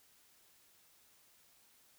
silence, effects white hiss -67 dBFS RMS until 1.98 s

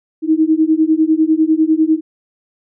sine beating tone pair, 311.1 / 321.1 Hz, D#4 / E4, 0 / -45 cents, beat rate 10 Hz, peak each -13 dBFS, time 0.22-2.01 s, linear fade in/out 50 ms, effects none

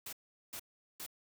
white noise bursts, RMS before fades -44 dBFS, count 3, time 0.06-1.064 s, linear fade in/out 5 ms, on 68 ms, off 400 ms, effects none

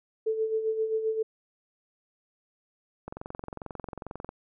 sine tone with tremolo, 440.7 Hz, A4, 3 cents sharp, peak -23 dBFS, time 0.26-1.23 s, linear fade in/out 10 ms, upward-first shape sine, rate 7.6 Hz, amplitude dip 60%
click train, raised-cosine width 1 ms, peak -23 dBFS, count 28, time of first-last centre 3.08-4.291 s, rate 22.3 Hz
effects none

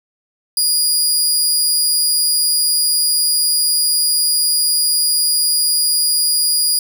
20% pulse tone, 4872 Hz, D#8, 37 cents flat, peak -7 dBFS, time 0.57-6.79 s, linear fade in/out 2 ms, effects none

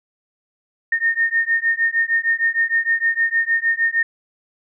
sine beating tone pair, 1829 / 1835.5 Hz, A#6 / A#6, -33 / -27 cents, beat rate 6.5 Hz, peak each -19 dBFS, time 0.92-4.03 s, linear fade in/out 5 ms, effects none

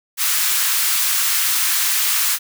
white high-pass noise, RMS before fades -18 dBFS, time 0.17-2.39 s, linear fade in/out 50 ms, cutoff 1100 Hz, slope 24 dB/octave, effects none

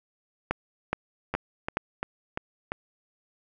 two click trains, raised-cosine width 0.5 ms, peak -14 / -10 dBFS, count 5 / 4, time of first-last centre 1.34-2.719 / 0.51-1.771 s, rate 2.9 / 2.38 Hz, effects none

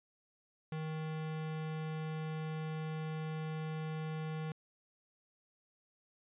square tone, 157.1 Hz, D#3, 17 cents sharp, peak -38 dBFS, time 0.72-4.52 s, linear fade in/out 2 ms, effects resampled to 8000 Hz

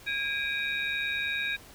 sine tone cluster, 1635 / 2335 / 2478 / 3780 Hz, G#6 / D7 / D#7 / A#7, -28 / -11 / -8 / +23 cents, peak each -32 / -35 / -34 / -35 dBFS, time 0.06-1.57 s, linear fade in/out 20 ms, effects pink hiss -51 dBFS RMS until 1.74 s

